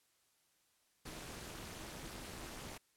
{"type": "noise with amplitude modulation", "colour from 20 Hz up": "pink", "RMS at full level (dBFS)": -44, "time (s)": [1.05, 2.78], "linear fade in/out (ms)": 10, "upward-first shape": "sine", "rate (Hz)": 290, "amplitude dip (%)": 100, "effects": ["white hiss -75 dBFS RMS until 2.96 s", "low-pass 12000 Hz 12 dB/octave"]}